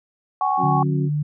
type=chord; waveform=sine; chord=F# suspended second; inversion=none; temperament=equal with one note detuned; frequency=757.7 / 830.6 / 1108.7 Hz; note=F#5 / G#5 / C#6; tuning=+41 / 0 / 0 cents; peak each=-22 dBFS; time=0.41-0.83 s; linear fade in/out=2 ms
type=harmonic tone; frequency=90.9 Hz; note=F#2; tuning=30 cents flat; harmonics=2 / 3 / 4; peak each=-27 / -27 / -29 dBFS; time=0.57-1.1 s; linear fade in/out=50 ms
type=tone with vibrato; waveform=sine; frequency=147.7 Hz; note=D3; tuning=10 cents sharp; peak=-19 dBFS; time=0.63-1.23 s; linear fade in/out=10 ms; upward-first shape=sine; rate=4.2 Hz; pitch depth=16 cents each way
effects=none